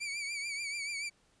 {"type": "tone with vibrato", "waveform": "sawtooth", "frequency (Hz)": 2301, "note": "D7", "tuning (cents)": -36, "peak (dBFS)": -32, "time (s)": [0, 1.1], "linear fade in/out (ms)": 20, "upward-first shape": "triangle", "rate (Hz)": 6.9, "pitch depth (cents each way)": 78, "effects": ["pink hiss -69 dBFS RMS until 1.4 s", "resampled to 22050 Hz"]}